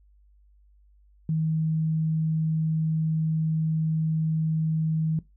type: tone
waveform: sine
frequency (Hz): 158.6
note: D#3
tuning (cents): +33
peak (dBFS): -22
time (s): 1.29-5.19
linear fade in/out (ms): 2
effects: noise-tail reverb RT60 0.2 s tail -19 dB re dry + added 50 Hz sine -55 dBFS peak until 5.36 s